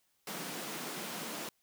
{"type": "high-pass noise", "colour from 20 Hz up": "pink", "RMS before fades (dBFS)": -41, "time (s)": [0.27, 1.49], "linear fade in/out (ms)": 2, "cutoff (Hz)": 160, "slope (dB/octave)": 48, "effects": ["white hiss -75 dBFS RMS until 1.62 s"]}